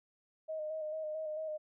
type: tone with vibrato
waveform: sine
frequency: 622.3 Hz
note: D#5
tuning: in tune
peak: -36 dBFS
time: 0.48-1.58 s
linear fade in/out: 20 ms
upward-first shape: square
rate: 4.5 Hz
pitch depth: 26 cents each way
effects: none